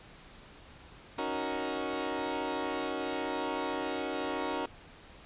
20% pulse chord, D# minor seventh, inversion third, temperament equal, 277.2 / 311.1 / 370 / 466.2 Hz, C#4 / D#4 / F#4 / A#4, 0 / 0 / 0 / 0 cents, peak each -33 dBFS, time 1.18-4.66 s, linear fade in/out 5 ms, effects pink hiss -53 dBFS RMS until 5.25 s + resampled to 8000 Hz

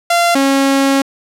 sawtooth tone pair in turn, 689 / 273.4 Hz, F5 / C#4, -24 / -24 cents, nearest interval octave + major third, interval 1600 cents, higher first, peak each -6 dBFS, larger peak neither, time 0.1-0.35 / 0.35-1.02 s, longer second, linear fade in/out 5 ms, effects low-pass 12000 Hz 12 dB/octave

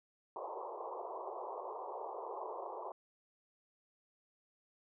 white band-pass noise, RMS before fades -44 dBFS, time 0.36-2.92 s, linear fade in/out 2 ms, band 360 to 1100 Hz, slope 96 dB/octave, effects none

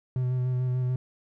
triangle tone with vibrato, 126.5 Hz, B2, 42 cents sharp, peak -22 dBFS, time 0.16-0.96 s, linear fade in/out 2 ms, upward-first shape square, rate 6.8 Hz, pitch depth 15 cents each way, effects none

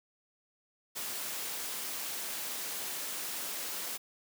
white high-pass noise, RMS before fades -38 dBFS, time 0.95-3.98 s, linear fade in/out 20 ms, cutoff 200 Hz, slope 12 dB/octave, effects none

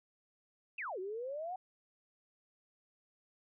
sine exponential two-way sweep, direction down then up, 2794 to 360 to 765 Hz, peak -38 dBFS, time 0.78-1.56 s, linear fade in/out 5 ms, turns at 0.99 s, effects none

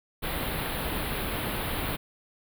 pink band-stop noise, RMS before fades -31 dBFS, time 0.22-1.97 s, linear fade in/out 20 ms, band 4100 to 10000 Hz, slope 48 dB/octave, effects none

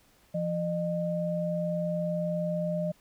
sine tone pair together, 171.1 / 609.7 Hz, F3 / D#5, -35 / -35 cents, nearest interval octave + minor seventh, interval 2200 cents, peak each -30 / -30 dBFS, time 0.34-2.92 s, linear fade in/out 10 ms, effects pink hiss -63 dBFS RMS until 3 s

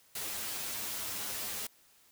white noise with comb filter, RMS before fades -38 dBFS, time 0.15-1.67 s, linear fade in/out 5 ms, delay 9.5 ms, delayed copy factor +0.9, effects white hiss -64 dBFS RMS until 2.11 s

